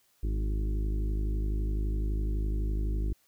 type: harmonic tone with a mistuned harmonic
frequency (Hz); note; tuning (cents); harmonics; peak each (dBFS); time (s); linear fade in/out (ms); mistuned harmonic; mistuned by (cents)
51.9; G#1; 0; 1 / 2 / 3 / 4 / 5 / 6 / 7 / 8; -27 / -39 / -45 / -44 / -50 / -43 / -46 / -53; 0.23-3.13; 5; 5; +21
effects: white hiss -68 dBFS RMS until 3.27 s